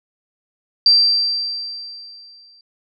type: tone with exponential decay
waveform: sine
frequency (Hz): 4699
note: D8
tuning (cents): 0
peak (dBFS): -7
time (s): 0.86-2.61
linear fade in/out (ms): 2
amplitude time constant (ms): 380
effects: none